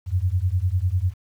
sine beating tone pair, 86.4 / 96.4 Hz, F2 / G2, -18 / -28 cents, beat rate 10 Hz, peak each -22 dBFS, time 0.06-1.14 s, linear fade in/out 50 ms, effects 9-bit

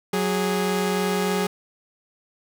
sawtooth tone pair together, 185 / 413.4 Hz, F#3 / G#4, 0 / -8 cents, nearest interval octave + major second, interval 1392 cents, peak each -20 dBFS, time 0.13-1.47 s, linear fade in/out 5 ms, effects none

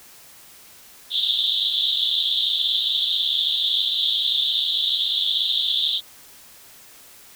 pink band-pass noise, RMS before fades -22 dBFS, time 1.1-6.01 s, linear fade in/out 50 ms, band 3300 to 3800 Hz, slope 96 dB/octave, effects white hiss -47 dBFS RMS until 7.35 s

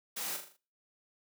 white noise with echo, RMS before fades -38 dBFS, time 0.16-0.37 s, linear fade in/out 10 ms, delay 40 ms, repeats 5, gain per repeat -6 dB, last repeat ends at 0.57 s, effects noise-tail reverb RT60 0.4 s tail -23 dB re dry + high-pass 200 Hz 12 dB/octave

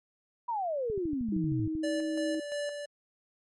sine exponential sweep, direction down, 988 to 103.83 Hz, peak -29 dBFS, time 0.48-1.67 s, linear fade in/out 10 ms
click train, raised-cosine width 5 ms, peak -29 dBFS, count 12, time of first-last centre 0.9-1.753 s, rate 12.9 Hz
sine tone, 315.8 Hz, D#4, 26 cents sharp, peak -30 dBFS, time 1.32-2.4 s, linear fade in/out 5 ms
square tone with tremolo, 582 Hz, D5, 16 cents flat, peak -32 dBFS, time 1.83-2.86 s, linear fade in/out 10 ms, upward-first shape square, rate 2.9 Hz, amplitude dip 45%
effects MP3 48 kbps

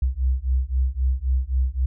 sine beating tone pair, 62.7 / 66.5 Hz, B1 / C2, +27 / +29 cents, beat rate 3.8 Hz, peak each -22 dBFS, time 0.02-1.86 s, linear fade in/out 5 ms, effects none

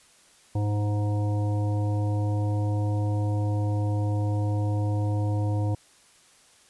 harmonic tone, 103.83 Hz, G#2, in tune, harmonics 1 / 3 / 5 / 7 / 9, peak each -23 / -33 / -37 / -40 / -42 dBFS, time 0.55-5.75 s, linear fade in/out 5 ms, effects white hiss -57 dBFS RMS until 6.69 s + resampled to 24000 Hz

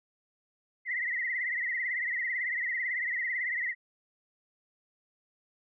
sine tone with vibrato, 1975.5 Hz, B6, in tune, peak -29 dBFS, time 0.85-3.75 s, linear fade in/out 50 ms, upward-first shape triangle, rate 18 Hz, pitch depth 120 cents each way, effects none

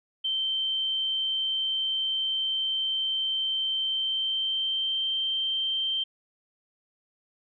sine tone with pitch glide, 3115 to 3135 Hz, G7 to G7, -12 to -1 cents, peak -25 dBFS, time 0.24-6.04 s, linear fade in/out 10 ms, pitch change +11 cents, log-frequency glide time 3.85-5.08 s, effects none

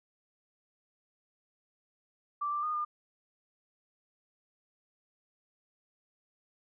sine tone with pitch steps, 1170 / 1179 / 1227 / 1207 Hz, D6 / D6 / D#6 / D6, -7 / +6 / -25 / +47 cents, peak -30 dBFS, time 2.41-2.85 s, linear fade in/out 10 ms, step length 110 ms, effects none

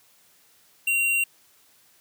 square tone, 2755 Hz, F7, 24 cents flat, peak -21 dBFS, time 0.87-1.24 s, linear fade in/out 5 ms, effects white hiss -59 dBFS RMS until 2 s + high-pass 60 Hz 12 dB/octave

